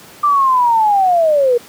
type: linear sweep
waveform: sine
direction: down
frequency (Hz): 1189 to 466.7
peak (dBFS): -9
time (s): 0.23-1.58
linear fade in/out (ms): 10
effects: pink hiss -39 dBFS RMS until 1.68 s + high-pass 150 Hz 12 dB/octave